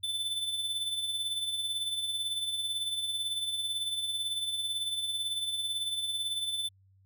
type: tone with tremolo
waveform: square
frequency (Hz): 3520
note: A7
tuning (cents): 0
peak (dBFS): -29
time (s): 0.03-6.69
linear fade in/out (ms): 10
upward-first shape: triangle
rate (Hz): 18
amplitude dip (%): 55
effects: added 96 Hz sine -60 dBFS peak until 7.05 s